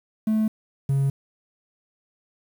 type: tone pair in turn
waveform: triangle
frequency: 217.7 / 137.5 Hz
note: A3 / C#3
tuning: -18 / -14 cents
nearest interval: minor sixth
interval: 796 cents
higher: first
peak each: -16 dBFS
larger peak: neither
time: 0.27-0.48 / 0.89-1.1 s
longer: neither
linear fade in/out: 5 ms
effects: tanh soft clip ceiling -12 dBFS + 8-bit